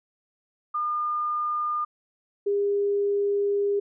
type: tone pair in turn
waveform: sine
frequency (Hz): 1211 / 404.4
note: D#6 / G#4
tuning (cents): -47 / -46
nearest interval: octave + perfect fifth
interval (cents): 1899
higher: first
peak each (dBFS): -24 / -21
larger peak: second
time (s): 0.74-1.85 / 2.46-3.8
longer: second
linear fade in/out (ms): 10
effects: none